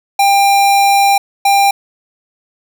square tone bursts at uneven times, 796 Hz, G5, 26 cents sharp, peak -8 dBFS, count 2, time 0.19-1.18 / 1.45-1.71 s, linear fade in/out 5 ms, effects none

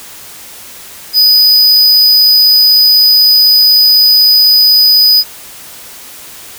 square tone, 4978 Hz, D#8, in tune, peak -4 dBFS, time 1.13-5.24 s, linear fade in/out 50 ms, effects white hiss -31 dBFS RMS until 6.58 s

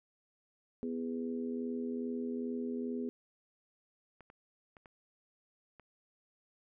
harmonic tone, 82.41 Hz, E2, in tune, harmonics 3 / 4 / 5 / 6, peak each -36 / -49 / -40 / -50 dBFS, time 0.83-3.09 s, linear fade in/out 0 ms
clicks, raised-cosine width 0.5 ms, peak -39 dBFS, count 5, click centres 4.207 / 4.301 / 4.768 / 4.858 / 5.797 s
effects none

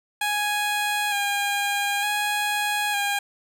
15% pulse tone with vibrato, 820 Hz, G#5, 22 cents flat, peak -16 dBFS, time 0.21-3.19 s, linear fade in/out 5 ms, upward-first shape square, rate 0.55 Hz, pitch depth 23 cents each way, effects none

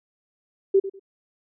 sine tone with echo, 389.6 Hz, G4, 11 cents flat, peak -13 dBFS, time 0.74-0.8 s, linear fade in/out 10 ms, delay 98 ms, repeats 2, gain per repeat -14 dB, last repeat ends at 0.996 s, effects none

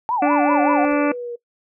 sine tone with vibrato, 847 Hz, G#5, 34 cents sharp, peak -18 dBFS, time 0.09-0.85 s, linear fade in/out 0 ms, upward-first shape sine, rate 5.2 Hz, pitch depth 290 cents each way
harmonic tone, 291.6 Hz, D4, 12 cents flat, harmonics 1 / 2 / 3 / 4 / 5 / 6 / 7 / 8 / 9, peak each -17 / -21 / -29 / -27 / -30 / -36 / -34 / -32 / -34 dBFS, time 0.22-1.12 s, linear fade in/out 5 ms
sine exponential sweep, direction down, 554.4 to 472.7 Hz, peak -26 dBFS, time 0.48-1.36 s, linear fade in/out 10 ms
brown noise with exponential decay, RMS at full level -37 dBFS, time 0.91-1 s, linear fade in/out 1 ms, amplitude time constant 18 ms
effects noise-tail reverb RT60 0.1 s tail -20 dB re dry

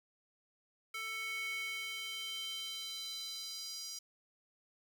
square tone with high-pass filter sweep, 443.4 Hz, A4, 13 cents sharp, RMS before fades -42 dBFS, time 0.94-3.99 s, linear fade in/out 5 ms, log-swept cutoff 1800 to 5300 Hz, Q 4.1, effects none

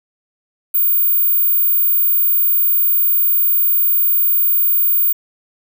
sine tone, 15340 Hz, A#9, 48 cents sharp, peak -11 dBFS, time 0.74-5.13 s, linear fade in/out 10 ms, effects none

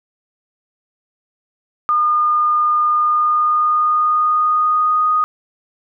sine tone with pitch glide, 1216 to 1240.8 Hz, D#6 to D#6, -40 to -5 cents, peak -12 dBFS, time 1.89-5.24 s, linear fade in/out 0 ms, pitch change +35 cents, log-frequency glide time 2.9-5.07 s, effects none

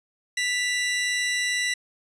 sawtooth tone pair together, 1975.5 / 2791 Hz, B6 / F7, 0 / -2 cents, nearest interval tritone, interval 598 cents, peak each -20 / -29 dBFS, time 0.37-1.74 s, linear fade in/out 5 ms, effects resampled to 22050 Hz

